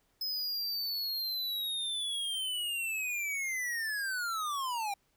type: linear sweep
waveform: square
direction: down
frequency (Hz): 5110 to 782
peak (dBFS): -33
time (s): 0.21-4.94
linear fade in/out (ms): 5
effects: pink hiss -73 dBFS RMS until 5.16 s